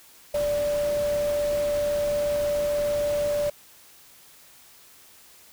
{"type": "tone in noise", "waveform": "sine", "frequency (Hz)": 585, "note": "D5", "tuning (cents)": -7, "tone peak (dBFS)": -22, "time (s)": [0.34, 3.5], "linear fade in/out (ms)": 5, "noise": "pink", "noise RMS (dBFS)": -37, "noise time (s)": [0.34, 3.5], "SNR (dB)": 12, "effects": ["white hiss -52 dBFS RMS until 5.52 s"]}